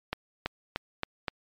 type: accelerating click train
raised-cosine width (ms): 0.3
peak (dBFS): -13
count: 5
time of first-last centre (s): 0.13-1.282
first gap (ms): 330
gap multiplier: 0.91
effects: MP3 96 kbps